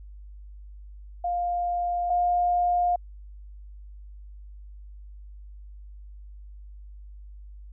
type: tone pair in turn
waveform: sine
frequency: 703 / 707.9 Hz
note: F5 / F5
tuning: +11 / +23 cents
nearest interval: unison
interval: 12 cents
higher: second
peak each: -24 / -20 dBFS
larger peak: second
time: 1.24-2.1 / 2.1-2.96 s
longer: neither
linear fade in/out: 5 ms
effects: added 50 Hz sine -41 dBFS peak until 7.72 s